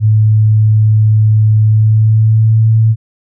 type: tone with pitch glide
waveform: sine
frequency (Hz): 108.1 to 111.33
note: A2 to A2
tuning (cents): -30 to +21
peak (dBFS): -5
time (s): 0-2.96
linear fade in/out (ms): 50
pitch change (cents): +51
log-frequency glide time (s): 1.62-2.73
effects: none